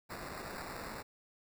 white noise with sample-and-hold, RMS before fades -44 dBFS, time 0.09-1.03 s, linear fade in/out 20 ms, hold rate 3150 Hz, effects none

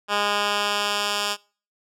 10% pulse tone with band-pass filter sweep, 205.2 Hz, G#3, 21 cents flat, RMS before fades -24 dBFS, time 0.08-1.37 s, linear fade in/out 50 ms, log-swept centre 2100 to 4400 Hz, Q 0.76, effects noise-tail reverb RT60 0.4 s tail -25 dB re dry

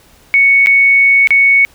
sine tone with dropouts, 2220 Hz, C#7, 2 cents sharp, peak -5 dBFS, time 0.34-1.65 s, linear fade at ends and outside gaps 0 ms, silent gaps 0.661-0.67 / 1.273-1.306 s, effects pink hiss -46 dBFS RMS until 1.74 s

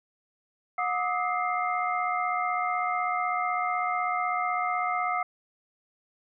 sine tone cluster, 724 / 1201 / 1277 / 2102 Hz, F#5 / D6 / D#6 / C7, -38 / +38 / +45 / +7 cents, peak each -29 / -33 / -30 / -33 dBFS, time 0.78-5.23 s, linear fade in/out 5 ms, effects none

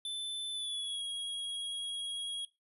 square tone with pitch glide, 3520 to 3303 Hz, A7 to G#7, 0 to -10 cents, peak -36 dBFS, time 0.05-2.45 s, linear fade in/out 2 ms, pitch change -110 cents, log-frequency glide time 0.52-1.02 s, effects noise-tail reverb RT60 0.2 s tail -19 dB re dry + resampled to 32000 Hz

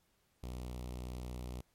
sawtooth tone with notch filter, 61.74 Hz, B1, in tune, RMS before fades -43 dBFS, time 0.43-1.61 s, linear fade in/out 5 ms, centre 1600 Hz, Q 1.2, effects pink hiss -75 dBFS RMS until 1.74 s + MP3 64 kbps

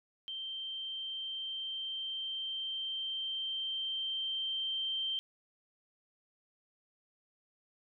sine tone with level ramp, 3136 Hz, G7, in tune, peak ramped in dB -38 to -32 dBFS, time 0.28-5.19 s, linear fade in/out 0 ms, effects none

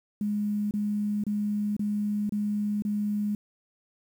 sine tone bursts, 207.7 Hz, G#3, in tune, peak -25 dBFS, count 6, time 0.21-3.35 s, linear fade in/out 2 ms, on 500 ms, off 28 ms, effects 9-bit

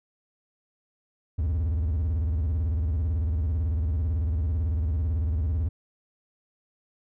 triangle tone with vibrato, 78.6 Hz, D#2, 18 cents sharp, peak -21 dBFS, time 1.38-5.69 s, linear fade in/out 10 ms, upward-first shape square, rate 18 Hz, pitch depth 200 cents each way, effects none

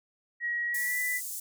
sine tone with pitch glide, 1903 to 1987.3 Hz, A#6 to B6, +35 to +10 cents, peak -28 dBFS, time 0.4-1.21 s, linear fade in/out 50 ms, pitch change +75 cents, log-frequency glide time 0.68-1 s
pink high-pass noise, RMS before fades -37 dBFS, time 0.74-1.4 s, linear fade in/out 5 ms, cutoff 6900 Hz, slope 24 dB/octave
effects none

